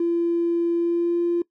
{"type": "tone with pitch glide", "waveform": "triangle", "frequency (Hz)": [340.3, 344.5], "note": ["F4", "F4"], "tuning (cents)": [-45, -24], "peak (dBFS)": -15, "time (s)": [0, 1.42], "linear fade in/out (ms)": 5, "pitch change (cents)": 21, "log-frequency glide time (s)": [0.75, 1.2], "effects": ["noise-tail reverb RT60 0.1 s tail -24 dB re dry", "tanh soft clip ceiling -17 dBFS"]}